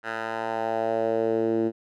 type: tone with band-pass filter sweep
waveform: 10% pulse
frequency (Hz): 112.8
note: A2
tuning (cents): +44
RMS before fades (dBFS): -26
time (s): 0.03-1.72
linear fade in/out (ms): 50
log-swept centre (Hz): 1400 to 310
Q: 2.5
effects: none